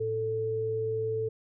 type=tone pair together; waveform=sine; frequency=111.66 / 441.5 Hz; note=A2 / A4; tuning=+26 / +6 cents; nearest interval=2 octaves; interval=2380 cents; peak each=-36 / -28 dBFS; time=0-1.29 s; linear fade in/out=10 ms; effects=none